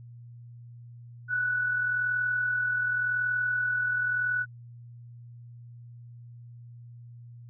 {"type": "tone with amplitude modulation", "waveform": "sine", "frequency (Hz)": 1480, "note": "F#6", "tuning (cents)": 0, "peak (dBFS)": -23, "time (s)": [1.28, 4.46], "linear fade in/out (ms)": 50, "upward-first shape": "sine", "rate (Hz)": 40.9, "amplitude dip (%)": 40, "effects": ["added 119 Hz sine -44 dBFS peak until 7.49 s"]}